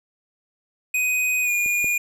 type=tone with pitch glide; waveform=square; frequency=2500 to 2433 Hz; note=D#7 to D#7; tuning=+8 to -39 cents; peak=-20 dBFS; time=0.94-1.98 s; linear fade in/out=5 ms; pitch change=-47 cents; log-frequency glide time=1.42-1.51 s
type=clicks; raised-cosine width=2 ms; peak=-27 / -21 dBFS; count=2; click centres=1.661 / 1.844 s
effects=none